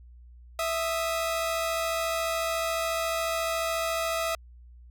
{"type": "tone pair together", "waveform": "sawtooth", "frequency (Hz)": [659.3, 1244.5], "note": ["E5", "D#6"], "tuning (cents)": [0, 0], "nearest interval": "major seventh", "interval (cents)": 1100, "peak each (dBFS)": [-24, -29], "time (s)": [0.59, 4.35], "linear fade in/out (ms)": 2, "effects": ["added 60 Hz sine -47 dBFS peak until 4.9 s"]}